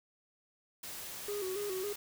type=noise; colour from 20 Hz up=white; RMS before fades=-44 dBFS; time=0.83-1.96 s; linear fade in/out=5 ms
type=tone with vibrato; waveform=triangle; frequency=392 Hz; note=G4; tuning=in tune; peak=-33 dBFS; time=1.28-1.93 s; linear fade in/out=5 ms; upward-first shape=square; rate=3.6 Hz; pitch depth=82 cents each way
effects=none